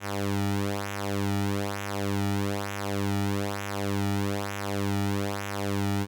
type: tone with flanger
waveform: sawtooth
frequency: 100 Hz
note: G2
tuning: 35 cents sharp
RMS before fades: -29 dBFS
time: 0-6.07 s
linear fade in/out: 50 ms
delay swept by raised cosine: 0.21 to 1.91 ms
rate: 1.1 Hz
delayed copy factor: -0.7
effects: none